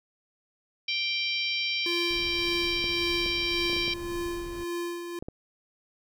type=harmonic tone; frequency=784 Hz; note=G5; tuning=in tune; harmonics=3 / 4 / 5 / 6 / 7; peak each=-30 / -32 / -34 / -36 / -37 dBFS; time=0.88-3.94 s; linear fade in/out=5 ms
type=tone with tremolo; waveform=square; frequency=345.8 Hz; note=F4; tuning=17 cents flat; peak=-30 dBFS; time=1.86-5.19 s; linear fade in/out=2 ms; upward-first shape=sine; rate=1.8 Hz; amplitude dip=50%
type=noise; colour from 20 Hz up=brown; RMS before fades=-42 dBFS; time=2.1-4.64 s; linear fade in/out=10 ms
type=clicks; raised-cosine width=2 ms; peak=-24 dBFS; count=8; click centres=2.842 / 3.262 / 3.698 / 3.731 / 3.765 / 3.88 / 5.225 / 5.285 s
effects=none